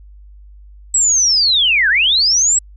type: linear two-way sweep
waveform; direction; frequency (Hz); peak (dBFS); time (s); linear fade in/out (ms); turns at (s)
sine; down then up; 7870 to 1493 to 7870; -10; 0.94-2.59; 5; 1.89
effects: added 50 Hz sine -37 dBFS peak until 2.76 s